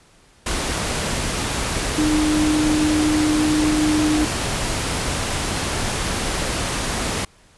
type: tone in noise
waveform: sine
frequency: 305.1 Hz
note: D#4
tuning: 34 cents flat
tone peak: -16 dBFS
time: 1.98-4.25 s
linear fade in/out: 5 ms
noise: pink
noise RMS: -23 dBFS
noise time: 0.46-7.25 s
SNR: +4 dB
effects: pink hiss -53 dBFS RMS until 7.57 s + resampled to 24000 Hz

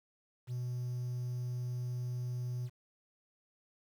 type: tone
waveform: triangle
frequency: 123.47 Hz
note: B2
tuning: in tune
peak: -32 dBFS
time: 0.47-2.7 s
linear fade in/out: 50 ms
effects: tanh soft clip ceiling -29 dBFS + 10-bit

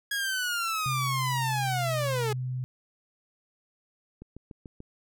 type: linear sweep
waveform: sawtooth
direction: down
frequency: 1661.2 to 412.3 Hz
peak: -24 dBFS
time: 0.11-2.33 s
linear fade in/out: 5 ms
type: tone with pitch glide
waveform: sine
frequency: 130.81 to 127.23 Hz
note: C3 to C3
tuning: 0 to -48 cents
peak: -29 dBFS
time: 0.86-2.64 s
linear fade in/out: 0 ms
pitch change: -48 cents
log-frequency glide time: 1.42-1.95 s
type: click train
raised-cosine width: 3 ms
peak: -30 dBFS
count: 5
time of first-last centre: 4.22-4.804 s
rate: 6.85 Hz
effects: none

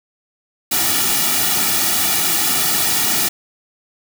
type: noise with comb filter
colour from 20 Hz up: white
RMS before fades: -17 dBFS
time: 0.71-3.29 s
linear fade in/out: 10 ms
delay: 1.9 ms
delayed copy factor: -0.85
effects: none

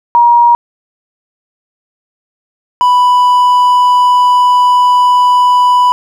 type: tone pair in turn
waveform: sine / triangle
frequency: 950 / 989.7 Hz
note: A#5 / B5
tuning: +33 / +3 cents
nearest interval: minor second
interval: 70 cents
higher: second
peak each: -3 dBFS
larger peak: neither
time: 0.15-0.55 / 2.81-5.92 s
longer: second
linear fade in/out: 0 ms
effects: none

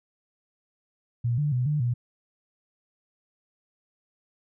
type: tone with pitch steps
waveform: sine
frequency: 119.1 / 147.8 / 124.8 / 149.5 / 121.2 Hz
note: A#2 / D3 / B2 / D3 / B2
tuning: +38 / +11 / +19 / +31 / -32 cents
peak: -22 dBFS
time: 1.24-1.94 s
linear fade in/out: 10 ms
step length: 140 ms
effects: none

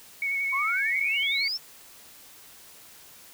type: tone with vibrato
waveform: sine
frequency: 2217 Hz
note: C#7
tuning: in tune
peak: -25 dBFS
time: 0.22-1.48 s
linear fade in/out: 2 ms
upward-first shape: triangle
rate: 11 Hz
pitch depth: 30 cents each way
type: exponential sweep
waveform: sine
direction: up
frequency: 1026 to 5500 Hz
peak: -27 dBFS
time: 0.52-1.58 s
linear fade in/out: 20 ms
effects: white hiss -50 dBFS RMS until 3.33 s

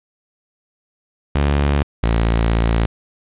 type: tone pair in turn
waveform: sawtooth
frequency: 71.4 / 56.56 Hz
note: D2 / A1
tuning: -48 / +48 cents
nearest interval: major third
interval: 404 cents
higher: first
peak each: -10 dBFS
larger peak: neither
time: 1.35-1.83 / 2.03-2.86 s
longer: second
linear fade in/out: 5 ms
effects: resampled to 8000 Hz + 7-bit

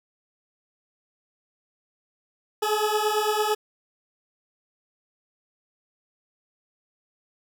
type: beating tone pair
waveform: 20% pulse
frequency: 420.8 / 429.7 Hz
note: G#4 / A4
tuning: +23 / -41 cents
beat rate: 8.9 Hz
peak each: -20 dBFS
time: 2.62-3.55 s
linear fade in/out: 10 ms
effects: none

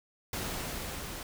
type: noise with level ramp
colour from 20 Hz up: pink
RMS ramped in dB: -35 to -41 dBFS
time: 0.33-1.23 s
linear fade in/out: 2 ms
effects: none

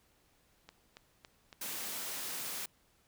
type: click train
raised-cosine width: 0.2 ms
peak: -32 dBFS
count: 6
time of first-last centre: 0.69-2.087 s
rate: 3.58 Hz
type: high-pass noise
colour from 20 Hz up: white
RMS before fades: -40 dBFS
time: 1.61-2.66 s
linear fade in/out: 5 ms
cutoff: 140 Hz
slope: 24 dB/octave
effects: pink hiss -70 dBFS RMS until 3.07 s

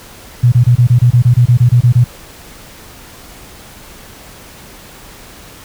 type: tone bursts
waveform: sine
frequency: 121.6 Hz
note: B2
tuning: 26 cents flat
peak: -4 dBFS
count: 14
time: 0.43-2.043 s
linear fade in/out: 10 ms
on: 92 ms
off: 25 ms
effects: pink hiss -36 dBFS RMS until 5.64 s

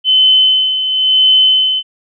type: tone with tremolo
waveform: sine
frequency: 3047 Hz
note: G7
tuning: 50 cents flat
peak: -5 dBFS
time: 0.04-1.83 s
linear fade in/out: 50 ms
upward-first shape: sine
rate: 0.96 Hz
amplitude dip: 60%
effects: none

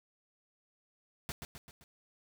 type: noise with echo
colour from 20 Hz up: pink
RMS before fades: -39 dBFS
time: 1.29-1.32 s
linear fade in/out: 0 ms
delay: 130 ms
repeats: 4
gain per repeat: -5 dB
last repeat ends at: 1.84 s
effects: none

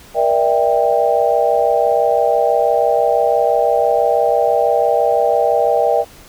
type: chord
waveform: sine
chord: E half-diminished seventh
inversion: second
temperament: just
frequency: 474.7 / 593.3 / 659.3 / 791.1 Hz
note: Bb4 / D5 / E5 / G5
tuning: +31 / +18 / 0 / +16 cents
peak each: -17 dBFS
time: 0.14-6.05 s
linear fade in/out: 50 ms
effects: pink hiss -42 dBFS RMS until 6.28 s

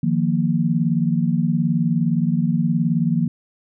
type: chord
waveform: sine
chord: Eb suspended second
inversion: none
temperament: equal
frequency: 155.56 / 174.61 / 233.1 Hz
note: Eb3 / F3 / Bb3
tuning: 0 / 0 / 0 cents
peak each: -21 / -20 / -21 dBFS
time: 0.03-3.28 s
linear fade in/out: 5 ms
effects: none

